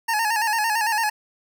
25% pulse tone with vibrato, 880 Hz, A5, in tune, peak -16 dBFS, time 0.08-1.1 s, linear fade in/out 10 ms, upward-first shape square, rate 8.9 Hz, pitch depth 68 cents each way, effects none

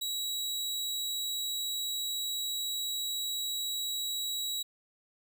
sawtooth tone, 3882 Hz, B7, 31 cents flat, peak -29 dBFS, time 0.01-4.63 s, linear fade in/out 10 ms, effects none

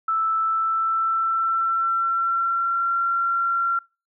sine tone with pitch glide, 1318.5 to 1369.7 Hz, E6 to F6, 0 to -34 cents, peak -19 dBFS, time 0.08-3.79 s, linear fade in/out 5 ms, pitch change +66 cents, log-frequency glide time 0.37-2.92 s, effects noise-tail reverb RT60 0.3 s tail -25 dB re dry

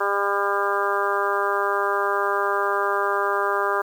harmonic tone, 200.5 Hz, G3, 39 cents sharp, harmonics 2 / 3 / 4 / 5 / 6 / 7 / 8, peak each -26 / -29 / -30 / -27 / -25 / -30 / -29 dBFS, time 0-3.82 s, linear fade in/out 10 ms, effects 8-bit

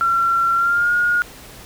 sine tone with pitch glide, 1363 to 1432.4 Hz, F6 to F6, -43 to +43 cents, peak -14 dBFS, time 0.01-1.22 s, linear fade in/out 0 ms, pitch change +86 cents, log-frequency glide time 0.54-0.93 s, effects pink hiss -40 dBFS RMS until 1.65 s

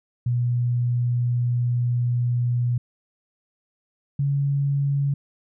sine tone pair in turn, 121.6 / 140.43 Hz, B2 / C#3, -26 / +23 cents, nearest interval major second, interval 249 cents, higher second, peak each -19 dBFS, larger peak neither, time 0.26-2.78 / 4.19-5.14 s, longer first, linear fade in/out 5 ms, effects none

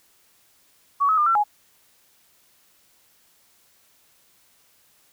sine tone with pitch steps, 1128 / 1282 / 1203 / 1348 / 833 Hz, C#6 / E6 / D6 / E6 / G#5, +30 / -49 / +41 / +38 / +5 cents, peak -16 dBFS, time 1-1.44 s, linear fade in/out 20 ms, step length 88 ms, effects white hiss -60 dBFS RMS until 5.12 s

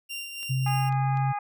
sawtooth tone with tremolo, 2778 Hz, F7, 10 cents flat, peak -29 dBFS, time 0.09-0.9 s, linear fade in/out 20 ms, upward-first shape sine, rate 3.5 Hz, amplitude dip 45%
click train, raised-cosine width 0.2 ms, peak -31 dBFS, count 4, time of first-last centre 0.43-1.173 s, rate 4.04 Hz
sine tone with pitch glide, 131.4 to 133.77 Hz, C3 to C3, +8 to +39 cents, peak -23 dBFS, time 0.49-1.33 s, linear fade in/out 20 ms, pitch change +31 cents, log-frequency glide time 0.72-1.19 s
harmonic tone, 410.7 Hz, G#4, 19 cents flat, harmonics 2 / 3 / 4 / 5 / 6, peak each -28 / -37 / -44 / -45 / -45 dBFS, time 0.66-1.39 s, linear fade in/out 5 ms
effects none

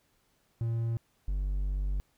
triangle tone pair in turn, 115.2 / 48.44 Hz, A#2 / G1, -20 / -20 cents, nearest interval octave + minor third, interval 1500 cents, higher first, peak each -26 dBFS, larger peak neither, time 0.61-0.97 / 1.28-2 s, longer second, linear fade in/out 0 ms, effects pink hiss -71 dBFS RMS until 2.17 s

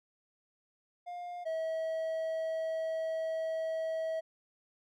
triangle tone pair in turn, 707 / 644.7 Hz, F5 / E5, +21 / -39 cents, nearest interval major second, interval 160 cents, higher first, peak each -37 / -30 dBFS, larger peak second, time 1.06-1.45 / 1.45-4.21 s, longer second, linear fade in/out 20 ms, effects none

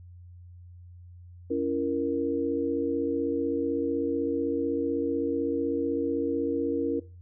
sine chord, A# diminished, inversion first, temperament just, 279.7 / 335.6 / 466.2 Hz, C#4 / E4 / A#4, +16 / +31 / 0 cents, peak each -29 / -30 / -28 dBFS, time 1.5-7 s, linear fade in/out 10 ms, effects noise-tail reverb RT60 0.3 s tail -18 dB re dry + added 88 Hz sine -45 dBFS peak until 7.21 s

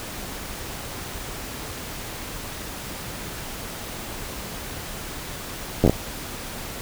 slowing click train, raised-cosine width 2 ms, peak -3 dBFS, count 5, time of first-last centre 5.84-5.896 s, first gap 10 ms, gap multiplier 1.23, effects pink hiss -34 dBFS RMS until 6.81 s

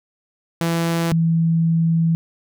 sawtooth / sine tone pair in turn, 167.2 / 164.71 Hz, E3 / E3, +25 / -1 cents, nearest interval unison, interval 26 cents, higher first, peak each -14 / -14 dBFS, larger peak neither, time 0.61-1.12 / 1.12-2.15 s, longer second, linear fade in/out 0 ms, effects none

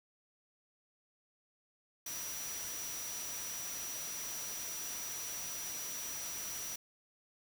sine tone in noise, 5840 Hz, F#8, 24 cents flat, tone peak -42 dBFS, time 2.06-6.76 s, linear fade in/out 5 ms, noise white, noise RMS -44 dBFS, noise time 2.06-6.76 s, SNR -1 dB, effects none

